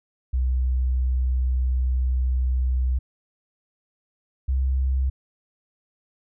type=tone pair in turn; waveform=sine; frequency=63.4 / 65.7 Hz; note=B1 / C2; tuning=+46 / +8 cents; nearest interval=minor second; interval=62 cents; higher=second; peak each=-19 dBFS; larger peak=neither; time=0.33-2.99 / 4.48-5.1 s; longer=first; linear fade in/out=10 ms; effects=none